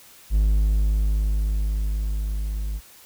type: tone with level ramp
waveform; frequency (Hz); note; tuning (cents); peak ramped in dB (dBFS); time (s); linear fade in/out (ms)
triangle; 51.91; G#1; 0; -13 to -23; 0.3-2.81; 50
effects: white hiss -49 dBFS RMS until 3.05 s